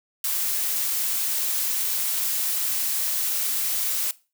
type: noise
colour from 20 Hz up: blue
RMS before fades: -25 dBFS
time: 0.24-4.11 s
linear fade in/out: 2 ms
effects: noise-tail reverb RT60 0.3 s tail -19 dB re dry